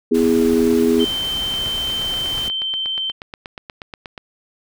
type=chord; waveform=sine; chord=E major; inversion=second; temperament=equal with one note detuned; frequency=246.9 / 329.6 / 412.2 Hz; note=B3 / E4 / G#4; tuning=0 / 0 / -13 cents; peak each=-16 / -19 / -16 dBFS; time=0.11-1.05 s; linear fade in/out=10 ms
type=noise; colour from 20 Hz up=pink; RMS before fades=-31 dBFS; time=0.14-2.49 s; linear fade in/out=10 ms
type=tone; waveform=sine; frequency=3107 Hz; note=G7; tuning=16 cents flat; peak=-20 dBFS; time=0.99-3.12 s; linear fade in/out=20 ms
type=click train; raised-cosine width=0.3 ms; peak=-16 dBFS; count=23; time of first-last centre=1.54-4.178 s; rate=8.34 Hz
effects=none